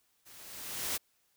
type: noise with level ramp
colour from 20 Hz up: white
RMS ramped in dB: -55 to -32 dBFS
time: 0.25-0.98 s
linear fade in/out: 20 ms
effects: white hiss -73 dBFS RMS until 1.36 s